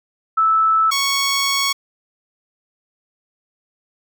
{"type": "tone pair in turn", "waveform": ["sine", "10% pulse"], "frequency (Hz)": [1312, 1109], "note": ["E6", "C#6"], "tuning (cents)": [-9, 0], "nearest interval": "minor third", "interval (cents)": 291, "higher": "first", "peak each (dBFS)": [-12, -8], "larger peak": "second", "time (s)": [[0.37, 0.91], [0.91, 1.73]], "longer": "second", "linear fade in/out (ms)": 10, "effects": []}